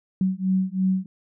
sine beating tone pair, 186.7 / 189.7 Hz, F#3 / F#3, +16 / +43 cents, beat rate 3 Hz, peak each -23 dBFS, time 0.21-1.06 s, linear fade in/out 2 ms, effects none

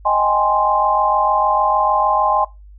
sine chord, Ab major seventh, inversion second, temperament equal, 622.3 / 784 / 830.6 / 1046.5 Hz, Eb5 / G5 / Ab5 / C6, 0 / 0 / 0 / 0 cents, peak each -21 / -21 / -17 / -17 dBFS, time 0.05-2.45 s, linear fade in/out 10 ms, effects noise-tail reverb RT60 0.2 s tail -17 dB re dry + added 50 Hz sine -38 dBFS peak until 2.78 s

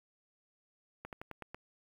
slowing click train, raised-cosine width 0.5 ms, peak -28 dBFS, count 6, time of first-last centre 1.05-1.546 s, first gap 78 ms, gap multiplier 1.12, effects 9-bit

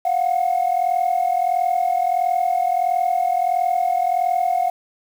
sine tone pair together, 698.5 / 740 Hz, F5 / F#5, 0 / 0 cents, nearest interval minor second, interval 100 cents, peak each -18 dBFS, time 0.05-4.7 s, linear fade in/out 5 ms, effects tanh soft clip ceiling -12 dBFS + 7-bit

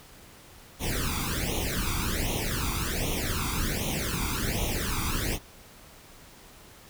pink noise with flanger, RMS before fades -29 dBFS, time 0.79-5.39 s, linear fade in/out 50 ms, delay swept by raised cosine 0.31 to 0.86 ms, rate 1.3 Hz, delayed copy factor +1, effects pink hiss -51 dBFS RMS until 6.89 s

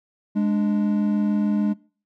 triangle tone pair together, 207.7 / 294.4 Hz, G#3 / D4, 0 / +4 cents, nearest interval tritone, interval 604 cents, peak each -17 / -24 dBFS, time 0.35-1.74 s, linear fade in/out 20 ms, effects noise-tail reverb RT60 0.4 s tail -22 dB re dry

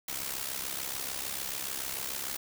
white noise with amplitude modulation, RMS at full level -33 dBFS, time 0.08-2.37 s, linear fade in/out 5 ms, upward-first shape sine, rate 66.8 Hz, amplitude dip 70%, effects none

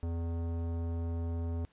sine tone with tanh clipping, 83.9 Hz, E2, 31 cents sharp, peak -34 dBFS, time 0.03-1.65 s, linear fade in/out 0 ms, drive 17 dB, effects pink hiss -69 dBFS RMS until 1.72 s + resampled to 8000 Hz

